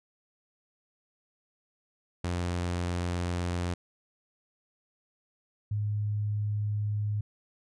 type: tone pair in turn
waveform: sawtooth / sine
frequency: 87.9 / 104.53 Hz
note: F2 / G#2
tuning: +12 / +12 cents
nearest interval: minor third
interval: 300 cents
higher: second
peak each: -25 / -27 dBFS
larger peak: first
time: 2.24-3.74 / 5.71-7.21 s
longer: neither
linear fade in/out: 5 ms
effects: resampled to 22050 Hz